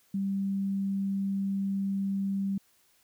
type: tone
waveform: sine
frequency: 196 Hz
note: G3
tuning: in tune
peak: -27 dBFS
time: 0.14-2.58 s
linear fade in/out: 5 ms
effects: white hiss -66 dBFS RMS until 3.03 s